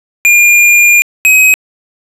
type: tone pair in turn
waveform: square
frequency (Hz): 2410 / 2533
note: D7 / D#7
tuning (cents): +44 / +30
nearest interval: minor second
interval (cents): 86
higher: second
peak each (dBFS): -4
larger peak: neither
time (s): 0.25-1.02 / 1.25-1.54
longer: first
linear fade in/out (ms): 0
effects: resampled to 32000 Hz + 7-bit